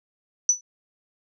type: tone with exponential decay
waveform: sine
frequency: 5960 Hz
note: F#8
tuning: 12 cents sharp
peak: -11 dBFS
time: 0.49-0.61 s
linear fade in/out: 2 ms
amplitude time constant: 26 ms
effects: none